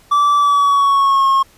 triangle tone with pitch glide, 1160 to 1082.3 Hz, D6 to C#6, -22 to -42 cents, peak -8 dBFS, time 0.11-1.43 s, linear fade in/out 10 ms, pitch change -120 cents, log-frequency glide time 0.37-1.27 s, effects pink hiss -49 dBFS RMS until 1.57 s + resampled to 32000 Hz

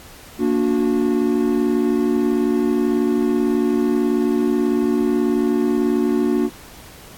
triangle chord, Bb augmented, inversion none, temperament just, 233.1 / 291.4 / 364.2 Hz, Bb3 / D4 / F#4, 0 / -13 / -27 cents, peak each -18 dBFS, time 0.38-6.5 s, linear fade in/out 50 ms, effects pink hiss -42 dBFS RMS until 7.17 s + AAC 64 kbps

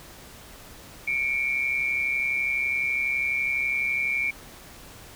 sine tone pair together, 2217 / 2349 Hz, C#7 / D7, 0 / 0 cents, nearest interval minor second, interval 100 cents, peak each -27 / -25 dBFS, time 1.07-4.31 s, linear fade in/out 10 ms, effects pink hiss -46 dBFS RMS until 5.15 s

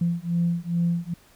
sine beating tone pair, 170 / 172.4 Hz, F3 / F3, -46 / -22 cents, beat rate 2.4 Hz, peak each -24 dBFS, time 0.01-1.14 s, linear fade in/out 5 ms, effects tanh soft clip ceiling -14 dBFS + pink hiss -56 dBFS RMS until 1.35 s

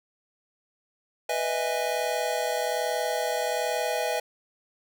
square chord, E major seventh, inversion second, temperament just, 494.4 / 618.1 / 659.3 / 824.1 Hz, B4 / D#5 / E5 / G#5, +2 / -12 / 0 / -14 cents, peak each -32 dBFS, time 1.29-4.2 s, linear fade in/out 5 ms, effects none

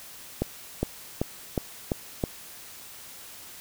accelerating click train, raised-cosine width 2 ms, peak -11 dBFS, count 6, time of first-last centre 0.42-2.238 s, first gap 410 ms, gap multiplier 0.94, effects white hiss -45 dBFS RMS until 3.6 s

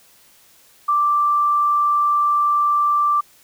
sine tone, 1174.7 Hz, D6, in tune, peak -14 dBFS, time 0.88-3.21 s, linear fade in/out 10 ms, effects white hiss -52 dBFS RMS until 3.43 s

